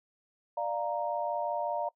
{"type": "chord", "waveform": "sine", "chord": "Bb major", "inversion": "first", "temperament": "equal with one note detuned", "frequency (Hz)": [593.1, 698.5, 932.3], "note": ["D5", "F5", "Bb5"], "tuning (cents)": [17, 0, 0], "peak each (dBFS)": -34, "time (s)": [0.57, 1.89], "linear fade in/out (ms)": 5, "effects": ["noise-tail reverb RT60 0.1 s tail -22 dB re dry"]}